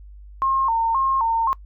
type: tone with vibrato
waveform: sine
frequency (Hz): 987.8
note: B5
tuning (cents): 0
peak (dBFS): -17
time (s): 0.42-1.53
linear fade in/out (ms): 0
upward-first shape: square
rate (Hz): 1.9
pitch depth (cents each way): 140
effects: noise-tail reverb RT60 0.1 s tail -22 dB re dry + added 50 Hz sine -39 dBFS peak until 1.65 s